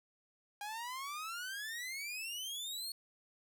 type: exponential sweep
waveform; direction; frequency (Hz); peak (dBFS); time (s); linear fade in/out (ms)
sawtooth; up; 808 to 4380; -37; 0.61-2.92; 2
effects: none